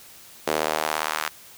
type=tone with high-pass filter sweep; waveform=sawtooth; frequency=77.5 Hz; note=D#2; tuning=6 cents flat; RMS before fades=-26 dBFS; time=0.47-1.29 s; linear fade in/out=5 ms; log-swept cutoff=450 to 1300 Hz; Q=1.4; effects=white hiss -47 dBFS RMS until 1.57 s